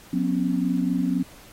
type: tone cluster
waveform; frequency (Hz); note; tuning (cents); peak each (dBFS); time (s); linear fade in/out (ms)
sine; 180.9 / 248.3 / 272.4; F#3 / B3 / C#4; -39 / +9 / -30; -25; 0.13-1.23; 5
effects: pink hiss -49 dBFS RMS until 1.52 s + AAC 48 kbps